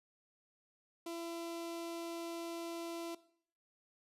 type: tone with notch filter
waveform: sawtooth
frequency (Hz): 336.6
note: E4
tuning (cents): +36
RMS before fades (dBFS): -43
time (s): 1.06-3.15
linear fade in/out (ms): 5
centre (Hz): 1700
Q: 1.9
effects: noise-tail reverb RT60 0.6 s tail -18 dB re dry + resampled to 32000 Hz